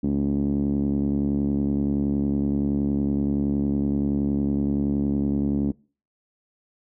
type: tone with low-pass filter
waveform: 5% pulse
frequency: 70.7 Hz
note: C#2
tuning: 35 cents sharp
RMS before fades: -23 dBFS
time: 0.03-5.72 s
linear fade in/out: 10 ms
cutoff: 250 Hz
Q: 4.2
effects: noise-tail reverb RT60 0.4 s tail -25 dB re dry